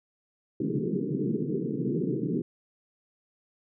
pink band-pass noise, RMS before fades -29 dBFS, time 0.6-2.42 s, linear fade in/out 5 ms, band 130 to 450 Hz, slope 96 dB/octave, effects none

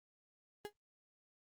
35% pulse tone with exponential decay, 414.6 Hz, G#4, 3 cents flat, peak -36 dBFS, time 0.65-0.73 s, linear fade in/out 0 ms, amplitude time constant 16 ms, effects Opus 32 kbps

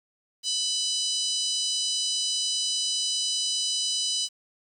harmonic tone with a mistuned harmonic, 995 Hz, B5, 13 cents sharp, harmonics 3 / 4 / 5 / 6 / 7 / 8 / 9, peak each -31 / -31 / -30 / -33 / -38 / -36 / -38 dBFS, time 0.43-4.29 s, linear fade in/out 50 ms, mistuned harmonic 8, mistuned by +23 cents, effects 9-bit

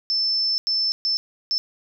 sine tone bursts at uneven times, 5290 Hz, E8, 5 cents sharp, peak -19 dBFS, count 4, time 0.1-0.58 / 0.67-0.92 / 1.05-1.17 / 1.51-1.58 s, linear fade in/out 0 ms, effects none

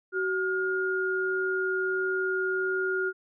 sine tone pair together, 376.6 / 1421.9 Hz, F#4 / F6, +31 / +31 cents, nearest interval octave + major seventh, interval 2300 cents, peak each -28 dBFS, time 0.12-3.13 s, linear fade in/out 50 ms, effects none

